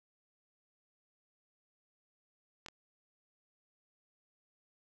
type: clicks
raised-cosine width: 0.2 ms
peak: -27 / -30 dBFS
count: 2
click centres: 2.662 / 2.685 s
effects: none